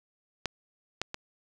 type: clicks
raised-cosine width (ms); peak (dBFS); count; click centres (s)
0.2; -12 / -12 / -18; 3; 0.457 / 1.016 / 1.144
effects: none